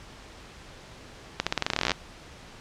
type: accelerating click train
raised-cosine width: 0.2 ms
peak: -6 dBFS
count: 18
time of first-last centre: 1.4-1.917 s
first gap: 66 ms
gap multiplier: 0.89
effects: pink hiss -47 dBFS RMS until 2.6 s + low-pass 6000 Hz 12 dB/octave